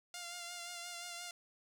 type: tone with vibrato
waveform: 5% pulse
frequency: 698.5 Hz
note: F5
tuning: in tune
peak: -32 dBFS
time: 0.14-1.31 s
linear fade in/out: 2 ms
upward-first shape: sine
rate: 5.7 Hz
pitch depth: 28 cents each way
effects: none